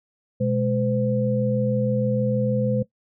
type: tone cluster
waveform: sine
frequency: 122.9 / 209.3 / 510 Hz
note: B2 / G#3 / C5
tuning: -8 / +14 / -44 cents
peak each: -24 dBFS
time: 0.4-2.83 s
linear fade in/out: 10 ms
effects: noise-tail reverb RT60 0.1 s tail -17 dB re dry